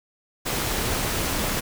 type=noise with amplitude modulation; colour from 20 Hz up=pink; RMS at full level=-23 dBFS; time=0.45-1.61 s; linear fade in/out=20 ms; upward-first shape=sine; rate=269 Hz; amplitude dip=55%; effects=none